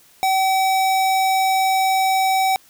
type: tone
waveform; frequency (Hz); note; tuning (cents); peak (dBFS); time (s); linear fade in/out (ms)
square; 764; G5; -45; -16; 0.23-2.56; 0
effects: white hiss -52 dBFS RMS until 2.69 s